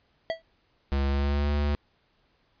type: tone with exponential decay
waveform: square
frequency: 654 Hz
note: E5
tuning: 14 cents flat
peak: -23 dBFS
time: 0.3-0.42 s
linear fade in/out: 0 ms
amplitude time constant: 25 ms
type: tone with pitch glide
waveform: square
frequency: 69.3 to 72.75 Hz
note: C#2 to D2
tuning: 0 to -16 cents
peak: -24 dBFS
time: 0.92-1.75 s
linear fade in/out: 0 ms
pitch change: +84 cents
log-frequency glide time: 1.08-1.5 s
effects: pink hiss -68 dBFS RMS until 2.6 s + resampled to 11025 Hz